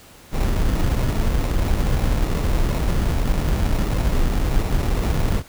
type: noise with sample-and-hold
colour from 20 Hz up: brown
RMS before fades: -19 dBFS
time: 0.31-5.43 s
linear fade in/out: 50 ms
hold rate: 1575 Hz
effects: pink hiss -46 dBFS RMS until 5.48 s